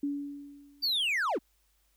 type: tone with exponential decay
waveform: sine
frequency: 285.1 Hz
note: C#4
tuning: 49 cents sharp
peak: -27 dBFS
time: 0.03-1.05 s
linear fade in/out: 5 ms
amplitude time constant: 220 ms
type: linear sweep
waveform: triangle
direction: down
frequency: 4735 to 187.6 Hz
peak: -25 dBFS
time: 0.82-1.39 s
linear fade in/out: 20 ms
effects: added 50 Hz sine -70 dBFS peak until 1.96 s + white hiss -72 dBFS RMS until 1.96 s